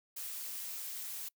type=noise; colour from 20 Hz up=blue; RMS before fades=-42 dBFS; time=0.16-1.29 s; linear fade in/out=10 ms; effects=noise-tail reverb RT60 0.1 s tail -25 dB re dry